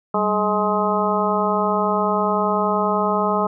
harmonic tone with a mistuned harmonic, 210.3 Hz, G#3, 22 cents sharp, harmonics 1 / 2 / 3 / 4 / 5 / 6, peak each -24 / -24 / -24 / -24 / -24 / -24 dBFS, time 0.14-3.47 s, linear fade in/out 5 ms, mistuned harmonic 1, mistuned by -130 cents, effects none

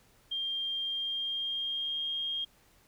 sine tone with pitch glide, 3195 to 3230 Hz, G7 to G#7, +32 to -49 cents, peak -31 dBFS, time 0.31-2.45 s, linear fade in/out 10 ms, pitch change +19 cents, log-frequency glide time 0.79-2.11 s, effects pink hiss -64 dBFS RMS until 2.87 s

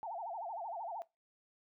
sine tone with vibrato, 785 Hz, G5, 2 cents sharp, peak -39 dBFS, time 0.03-1.02 s, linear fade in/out 0 ms, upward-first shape sine, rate 13 Hz, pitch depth 280 cents each way, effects noise-tail reverb RT60 0.2 s tail -19 dB re dry

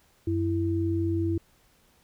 sine tone pair together, 93.1 / 331.8 Hz, F#2 / E4, +11 / +11 cents, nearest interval octave + minor seventh, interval 2200 cents, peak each -27 / -26 dBFS, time 0.27-1.38 s, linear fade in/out 5 ms, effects pink hiss -63 dBFS RMS until 2.03 s

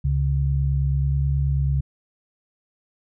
sine tone pair together, 69.3 / 138.59 Hz, C#2 / C#3, 0 / 0 cents, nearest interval octave, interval 1200 cents, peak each -21 dBFS, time 0.04-1.81 s, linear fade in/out 10 ms, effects none

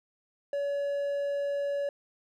triangle tone, 567 Hz, C#5, 39 cents sharp, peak -26 dBFS, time 0.53-1.89 s, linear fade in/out 2 ms, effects none

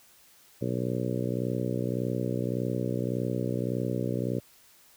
harmonic tone, 61.74 Hz, B1, in tune, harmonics 2 / 3 / 4 / 5 / 6 / 7 / 8 / 9, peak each -32 / -34 / -35 / -36 / -37 / -37 / -38 / -39 dBFS, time 0.61-4.4 s, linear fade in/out 10 ms, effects white hiss -58 dBFS RMS until 4.96 s

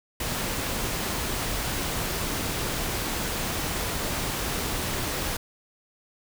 pink noise, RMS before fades -29 dBFS, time 0.2-5.37 s, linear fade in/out 5 ms, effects none

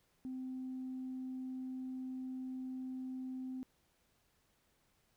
sine tone, 258.4 Hz, C4, 21 cents flat, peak -39 dBFS, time 0.25-3.63 s, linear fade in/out 0 ms, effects tanh soft clip ceiling -36 dBFS + pink hiss -75 dBFS RMS until 5.16 s

